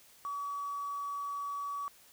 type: tone with hard clipping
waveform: triangle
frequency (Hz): 1138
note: C#6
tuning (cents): +45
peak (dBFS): -35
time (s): 0.25-1.88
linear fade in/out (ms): 0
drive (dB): 3
effects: white hiss -60 dBFS RMS until 2.12 s